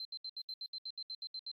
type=tone bursts; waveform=sine; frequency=4107 Hz; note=C8; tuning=33 cents flat; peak=-39 dBFS; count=13; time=0-1.515 s; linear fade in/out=2 ms; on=51 ms; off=71 ms; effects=tanh soft clip ceiling -35 dBFS + AAC 32 kbps